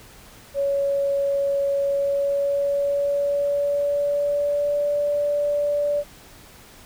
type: tone with pitch glide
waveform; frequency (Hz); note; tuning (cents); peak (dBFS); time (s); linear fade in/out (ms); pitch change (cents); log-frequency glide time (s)
sine; 559 to 581.7; C#5 to D5; +14 to -17; -19; 0.54-6.04; 50; +69; 1.85-4.95
effects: pink hiss -47 dBFS RMS until 6.85 s